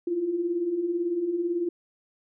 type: beating tone pair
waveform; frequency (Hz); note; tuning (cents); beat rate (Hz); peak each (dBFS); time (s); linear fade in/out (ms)
sine; 329.6 / 347.6; E4 / F4; 0 / -8; 18; -33 / -25; 0.07-1.69; 5
effects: none